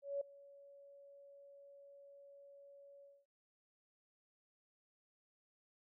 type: tone with ADSR envelope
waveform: sine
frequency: 562 Hz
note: C#5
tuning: 24 cents sharp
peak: -35 dBFS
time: 0.02-3.26 s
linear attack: 190 ms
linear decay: 5 ms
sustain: -22 dB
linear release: 230 ms
effects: none